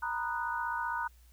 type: chord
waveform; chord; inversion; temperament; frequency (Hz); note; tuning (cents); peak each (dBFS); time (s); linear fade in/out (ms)
sine; B major seventh; third; equal with one note detuned; 932.3 / 987.8 / 1236.6 / 1480; A#5 / B5 / D#6 / F#6; 0 / 0 / -11 / 0; -35 / -39 / -40 / -36; 0.02-1.08; 10
effects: added 60 Hz sine -56 dBFS peak until 1.32 s + white hiss -67 dBFS RMS until 1.32 s